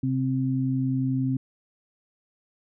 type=tone pair together; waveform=sine; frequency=131.45 / 262.7 Hz; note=C3 / C4; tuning=+8 / +7 cents; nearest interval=octave; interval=1199 cents; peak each=-25 dBFS; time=0.03-1.37 s; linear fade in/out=5 ms; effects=none